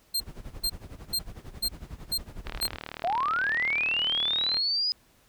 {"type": "tone bursts", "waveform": "sawtooth", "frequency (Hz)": 4186, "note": "C8", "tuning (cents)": 0, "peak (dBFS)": -22, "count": 6, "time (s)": [0.14, 2.674], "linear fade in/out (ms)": 10, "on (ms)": 64, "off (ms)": 430}
{"type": "noise with tremolo", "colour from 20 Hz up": "brown", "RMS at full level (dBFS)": -38, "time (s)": [0.18, 2.79], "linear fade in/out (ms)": 50, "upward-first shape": "sine", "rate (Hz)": 11, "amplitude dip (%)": 85}
{"type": "click train", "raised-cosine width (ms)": 0.3, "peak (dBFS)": -19, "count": 81, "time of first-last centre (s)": [2.47, 4.57], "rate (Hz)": 38.1}
{"type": "linear sweep", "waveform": "sine", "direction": "up", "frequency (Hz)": [651, 5030], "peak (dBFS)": -24, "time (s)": [3.04, 4.92], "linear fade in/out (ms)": 0}
{"effects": ["pink hiss -62 dBFS RMS until 5.28 s"]}